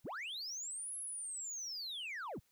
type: linear two-way sweep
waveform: sine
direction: up then down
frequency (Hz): 32.38 to 11000 to 32.38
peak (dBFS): -38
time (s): 0.04-2.4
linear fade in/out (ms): 20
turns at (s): 0.97
effects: tanh soft clip ceiling -40 dBFS + white hiss -75 dBFS RMS until 2.51 s